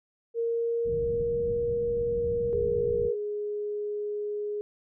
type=tone with pitch glide; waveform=sine; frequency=463.3 to 473 Hz; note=A#4 to A#4; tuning=-11 to +25 cents; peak=-25 dBFS; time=0.34-3.16 s; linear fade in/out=50 ms; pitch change=+36 cents; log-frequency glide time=0.46-1.53 s
type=low-pass noise; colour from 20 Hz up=white; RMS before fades=-38 dBFS; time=0.84-3.11 s; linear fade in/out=50 ms; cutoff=180 Hz; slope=24 dB/octave
type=tone; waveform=sine; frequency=416.1 Hz; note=G#4; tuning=3 cents sharp; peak=-29 dBFS; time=2.53-4.61 s; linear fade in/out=0 ms
effects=none